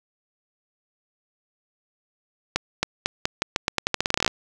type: accelerating click train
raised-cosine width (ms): 0.2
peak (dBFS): -3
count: 20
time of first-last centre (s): 2.56-4.278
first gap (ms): 270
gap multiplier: 0.85
effects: none